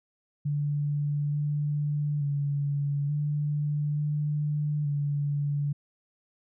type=tone with pitch steps; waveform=sine; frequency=145.9 / 147.3 / 142.8 / 147.7 / 148.8 / 144.3 Hz; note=D3 / D3 / D3 / D3 / D3 / D3; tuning=-11 / +6 / -48 / +10 / +23 / -30 cents; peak=-25 dBFS; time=0.45-5.73 s; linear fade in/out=10 ms; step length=880 ms; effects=none